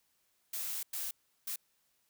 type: noise bursts at uneven times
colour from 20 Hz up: blue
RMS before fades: -38 dBFS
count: 3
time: 0.53-0.83 / 0.93-1.11 / 1.47-1.56 s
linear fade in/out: 5 ms
effects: white hiss -75 dBFS RMS until 2.09 s